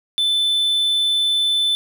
triangle tone, 3520 Hz, A7, in tune, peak -14 dBFS, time 0.18-1.75 s, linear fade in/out 0 ms, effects none

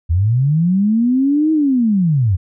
sine linear two-way sweep, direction up then down, 77.5 to 319.2 to 83.6 Hz, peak -11 dBFS, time 0.09-2.37 s, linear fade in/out 20 ms, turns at 1.52 s, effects none

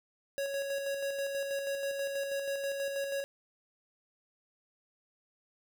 square tone with tremolo, 554.4 Hz, C#5, in tune, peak -32 dBFS, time 0.38-3.24 s, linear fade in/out 0 ms, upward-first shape square, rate 6.2 Hz, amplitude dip 35%, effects none

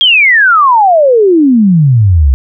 sine exponential sweep, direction down, 3302 to 62.6 Hz, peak -3 dBFS, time 0.01-2.34 s, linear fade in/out 0 ms, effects none

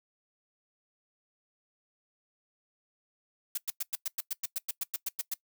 blue noise bursts, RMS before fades -32 dBFS, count 15, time 3.55-5.34 s, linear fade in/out 5 ms, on 26 ms, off 100 ms, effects noise-tail reverb RT60 0.1 s tail -21 dB re dry

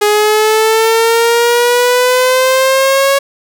sawtooth exponential sweep, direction up, 415.3 to 554.4 Hz, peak -4 dBFS, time 0.01-3.19 s, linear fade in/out 10 ms, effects none

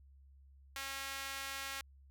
sawtooth tone with high-pass filter, 272.4 Hz, C#4, 30 cents flat, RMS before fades -43 dBFS, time 0.76-1.81 s, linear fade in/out 2 ms, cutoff 1600 Hz, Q 0.9, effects added 68 Hz sine -58 dBFS peak until 2.1 s

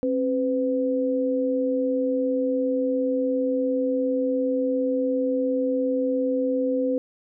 sine tone pair together, 267.8 / 505 Hz, C4 / B4, +40 / +39 cents, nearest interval major seventh, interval 1099 cents, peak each -24 / -23 dBFS, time 0.03-6.98 s, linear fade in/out 0 ms, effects none

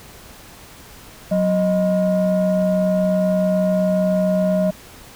sine tone pair together, 185 / 622.3 Hz, F#3 / D#5, 0 / 0 cents, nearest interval octave + major sixth, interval 2100 cents, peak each -16 dBFS, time 1.31-4.71 s, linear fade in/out 10 ms, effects tanh soft clip ceiling -11 dBFS + pink hiss -42 dBFS RMS until 5.15 s

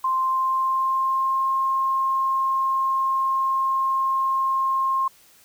sine tone with pitch glide, 1046.5 to 1066 Hz, C6 to C6, 0 to +32 cents, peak -19 dBFS, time 0.04-5.08 s, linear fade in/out 5 ms, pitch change +32 cents, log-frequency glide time 0.19-1.51 s, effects white hiss -54 dBFS RMS until 5.44 s

